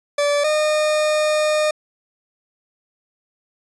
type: tone pair in turn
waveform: 40% pulse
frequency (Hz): 579 / 610.8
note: D5 / D#5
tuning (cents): -25 / -32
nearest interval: minor second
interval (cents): 93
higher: second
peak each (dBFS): -15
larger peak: neither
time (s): 0.18-0.44 / 0.44-1.71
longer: second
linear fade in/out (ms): 5
effects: resampled to 22050 Hz